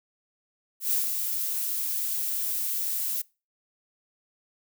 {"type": "noise with ADSR envelope", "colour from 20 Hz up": "violet", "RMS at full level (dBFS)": -24, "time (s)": [0.8, 3.22], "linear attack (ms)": 120, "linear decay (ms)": 150, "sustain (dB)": -5, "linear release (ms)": 9, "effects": ["noise-tail reverb RT60 0.3 s tail -24 dB re dry"]}